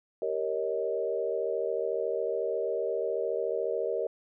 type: chord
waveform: sine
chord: Eb dominant seventh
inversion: first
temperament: equal with one note detuned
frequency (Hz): 392 / 466.2 / 554.4 / 628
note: G4 / Bb4 / Db5 / Eb5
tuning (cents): 0 / 0 / 0 / +16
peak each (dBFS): -34 / -31 / -35 / -34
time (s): 0.22-4.07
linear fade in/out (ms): 2
effects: none